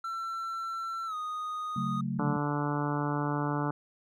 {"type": "tone with pitch glide", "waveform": "triangle", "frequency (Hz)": [1345, 1240.5], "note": ["E6", "D#6"], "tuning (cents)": [34, -6], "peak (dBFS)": -31, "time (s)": [0.04, 2.01], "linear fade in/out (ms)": 5, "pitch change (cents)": -140, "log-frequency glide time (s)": [1.06, 1.15]}
{"type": "chord", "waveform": "sine", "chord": "F# minor", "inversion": "second", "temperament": "just", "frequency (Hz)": [138.75, 185, 222], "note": ["C#3", "F#3", "A3"], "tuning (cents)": [2, 0, 16], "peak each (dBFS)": -34, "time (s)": [1.76, 2.37], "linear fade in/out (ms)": 5}
{"type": "harmonic tone", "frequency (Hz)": 146, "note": "D3", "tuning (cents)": -10, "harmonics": [1, 2, 3, 4, 5, 6, 7, 8, 9, 10], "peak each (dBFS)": [-32, -33, -39, -41, -42, -37, -40, -40, -41, -43], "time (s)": [2.19, 3.71], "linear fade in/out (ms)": 2}
{"effects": []}